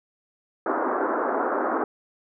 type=band-pass noise; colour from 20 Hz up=pink; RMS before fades=-25 dBFS; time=0.66-1.84 s; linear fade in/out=2 ms; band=270 to 1500 Hz; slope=48 dB/octave; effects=none